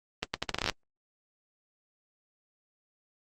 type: accelerating click train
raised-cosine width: 0.2 ms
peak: -10 dBFS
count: 12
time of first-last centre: 0.23-0.697 s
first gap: 110 ms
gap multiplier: 0.78
effects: Opus 24 kbps